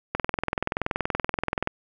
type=click train; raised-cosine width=0.5 ms; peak=-9 dBFS; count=33; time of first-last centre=0.15-1.674 s; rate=21 Hz; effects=none